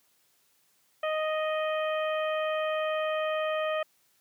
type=harmonic tone; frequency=622.3 Hz; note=D#5; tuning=in tune; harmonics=1 / 2 / 3 / 4 / 5; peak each=-28 / -34 / -38 / -40 / -42 dBFS; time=1.03-3.83 s; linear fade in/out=5 ms; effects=white hiss -68 dBFS RMS until 4.2 s + high-pass 80 Hz 12 dB/octave